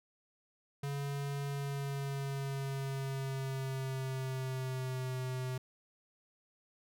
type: tone with pitch glide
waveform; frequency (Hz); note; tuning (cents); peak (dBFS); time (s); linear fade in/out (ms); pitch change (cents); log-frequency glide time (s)
square; 140.9 to 128.46; C#3 to C3; +29 to -31; -36; 0.83-5.58; 5; -160; 1.47-5.19
effects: none